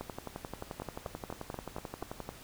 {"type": "two click trains", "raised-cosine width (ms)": 1, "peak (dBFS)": [-24, -24], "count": [27, 6], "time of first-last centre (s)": [[0.01, 2.291], [0.82, 2.025]], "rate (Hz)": [11.4, 4.15], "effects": ["pink hiss -52 dBFS RMS until 2.43 s"]}